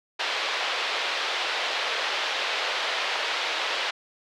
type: band-pass noise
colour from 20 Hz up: white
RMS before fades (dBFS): -28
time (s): 0.19-3.91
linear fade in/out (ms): 10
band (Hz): 450 to 3900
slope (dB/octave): 24
effects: none